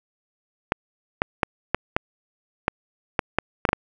clicks, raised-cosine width 0.5 ms, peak -3 dBFS, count 11, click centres 0.721 / 1.219 / 1.432 / 1.746 / 1.965 / 2.681 / 3.192 / 3.386 / 3.652 / 3.69 / 3.731 s, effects none

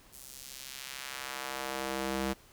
square tone with high-pass filter sweep, 66.5 Hz, C2, 29 cents sharp, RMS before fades -38 dBFS, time 0.12-2.34 s, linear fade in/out 20 ms, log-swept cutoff 9300 to 180 Hz, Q 0.74, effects pink hiss -59 dBFS RMS until 2.52 s

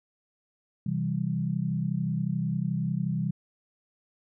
sine chord, C major, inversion none, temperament equal, 130.81 / 164.81 / 196 Hz, C3 / E3 / G3, 0 / 0 / 0 cents, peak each -31 / -29 / -31 dBFS, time 0.86-3.31 s, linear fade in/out 5 ms, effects none

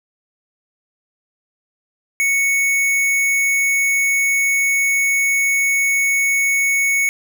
square tone, 2217 Hz, C#7, in tune, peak -15 dBFS, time 2.2-7.09 s, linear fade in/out 0 ms, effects none

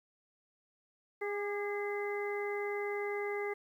harmonic tone with a mistuned harmonic, 409.8 Hz, G#4, 23 cents flat, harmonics 1 / 2 / 3 / 4 / 5, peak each -35 / -43 / -47 / -49 / -41 dBFS, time 1.21-3.54 s, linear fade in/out 10 ms, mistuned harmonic 3, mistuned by -37 cents, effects 11-bit

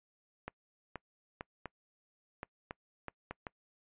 clicks, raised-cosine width 0.5 ms, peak -25 dBFS, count 9, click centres 0.48 / 0.957 / 1.409 / 1.657 / 2.431 / 2.709 / 3.083 / 3.31 / 3.468 s, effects noise-tail reverb RT60 0.1 s tail -25 dB re dry + resampled to 8000 Hz

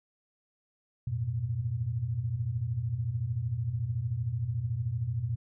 sine tone cluster, 88.9 / 107.6 / 121 Hz, F2 / A2 / B2, +31 / -38 / -35 cents, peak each -38 / -36 / -30 dBFS, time 1.07-5.36 s, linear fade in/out 5 ms, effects none

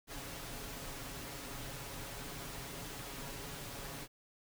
pink noise with comb filter, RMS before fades -45 dBFS, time 0.07-4.08 s, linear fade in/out 50 ms, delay 7.2 ms, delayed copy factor +0.5, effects none

